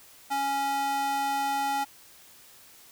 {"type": "tone with high-pass filter", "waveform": "square", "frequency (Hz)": 277.1, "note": "C#4", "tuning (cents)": -1, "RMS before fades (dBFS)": -28, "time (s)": [0.3, 1.85], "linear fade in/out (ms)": 20, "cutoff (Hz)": 670, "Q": 6.1, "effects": ["white hiss -53 dBFS RMS until 2.91 s"]}